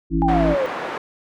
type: harmonic tone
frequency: 55 Hz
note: A1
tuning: in tune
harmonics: 1 / 3 / 5 / 6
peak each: -22 / -22 / -22 / -22 dBFS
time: 0.1-0.56 s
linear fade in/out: 50 ms
type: exponential sweep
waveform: sine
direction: down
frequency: 830.6 to 504 Hz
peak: -18 dBFS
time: 0.22-0.66 s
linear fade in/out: 0 ms
type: band-pass noise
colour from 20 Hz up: pink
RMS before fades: -28 dBFS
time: 0.28-0.98 s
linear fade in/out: 5 ms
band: 430 to 1600 Hz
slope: 12 dB/octave
effects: none